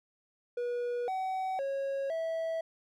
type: tone with pitch steps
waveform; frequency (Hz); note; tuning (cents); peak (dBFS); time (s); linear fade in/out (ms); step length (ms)
triangle; 484.1 / 756 / 548 / 653; B4 / F#5 / C#5 / E5; -35 / +37 / -20 / -17; -29; 0.57-2.61; 5; 510
effects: none